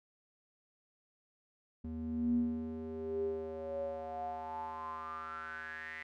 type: tone with band-pass filter sweep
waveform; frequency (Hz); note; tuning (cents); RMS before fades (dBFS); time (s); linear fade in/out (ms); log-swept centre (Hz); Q
square; 79.6; D#2; +40; -39; 1.84-6.03; 5; 180 to 2000; 9.4
effects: none